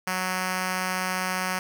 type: tone with notch filter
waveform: 5% pulse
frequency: 185 Hz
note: F#3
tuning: in tune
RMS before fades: -28 dBFS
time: 0.07-1.59 s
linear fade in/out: 2 ms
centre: 420 Hz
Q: 1.3
effects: none